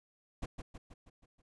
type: noise with echo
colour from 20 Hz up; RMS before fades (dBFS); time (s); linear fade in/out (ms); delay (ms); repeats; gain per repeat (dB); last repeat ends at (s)
brown; -37; 0.42-0.46; 10; 160; 6; -5; 1.42
effects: resampled to 24000 Hz